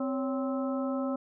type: harmonic tone with a mistuned harmonic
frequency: 260.9 Hz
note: C4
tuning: 5 cents flat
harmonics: 1 / 2 / 3 / 4 / 5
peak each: -30 / -34 / -43 / -44 / -41 dBFS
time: 0-1.16 s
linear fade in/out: 5 ms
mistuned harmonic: 2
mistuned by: +110 cents
effects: none